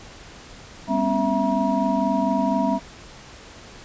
sine tone cluster, 200.8 / 248 / 272.2 / 661 / 955 Hz, G3 / B3 / C#4 / E5 / A#5, +42 / +7 / -31 / +5 / +42 cents, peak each -25 dBFS, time 0.87-2.8 s, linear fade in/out 50 ms, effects pink hiss -43 dBFS RMS until 3.84 s + resampled to 16000 Hz

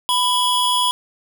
square tone pair together, 996 / 3329 Hz, B5 / G#7, +14 / +3 cents, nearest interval octave + major sixth, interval 2089 cents, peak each -19 dBFS, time 0.09-0.91 s, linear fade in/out 0 ms, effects none

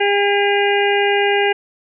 harmonic tone, 404.6 Hz, G#4, 45 cents flat, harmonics 1 / 2 / 4 / 5 / 6 / 7, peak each -16 / -19 / -22 / -23 / -24 / -24 dBFS, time 0-1.53 s, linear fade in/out 10 ms, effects none

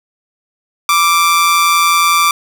sawtooth tone with amplitude modulation, 1174.7 Hz, D6, in tune, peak -3 dBFS, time 0.89-2.31 s, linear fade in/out 2 ms, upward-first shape sine, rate 171 Hz, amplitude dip 45%, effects none

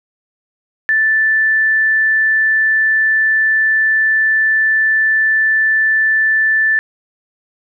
sine tone, 1760 Hz, A6, in tune, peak -10 dBFS, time 0.89-6.79 s, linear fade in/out 0 ms, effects none

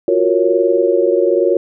sine chord, Gb major seventh, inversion third, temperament equal, 349.2 / 370 / 466.2 / 554.4 Hz, F4 / Gb4 / Bb4 / Db5, 0 / 0 / 0 / 0 cents, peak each -16 dBFS, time 0.08-1.57 s, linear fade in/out 2 ms, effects none

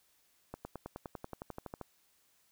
accelerating click train, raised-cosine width 1 ms, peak -27 dBFS, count 15, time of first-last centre 0.54-1.813 s, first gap 110 ms, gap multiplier 0.97, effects white hiss -71 dBFS RMS until 2.51 s

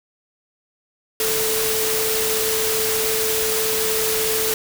sine tone in noise, 440 Hz, A4, in tune, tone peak -23 dBFS, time 1.2-4.54 s, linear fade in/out 2 ms, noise white, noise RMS -22 dBFS, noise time 1.2-4.54 s, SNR -4 dB, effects none

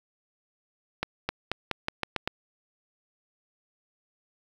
accelerating click train, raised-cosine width 0.3 ms, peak -11 dBFS, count 8, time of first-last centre 1.03-2.275 s, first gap 260 ms, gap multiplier 0.87, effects 7-bit

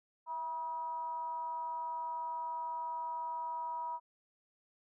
sine tone with frequency modulation, 963 Hz, B5, 44 cents flat, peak -36 dBFS, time 0.26-4 s, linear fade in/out 50 ms, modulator 304 Hz, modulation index 0.32, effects none

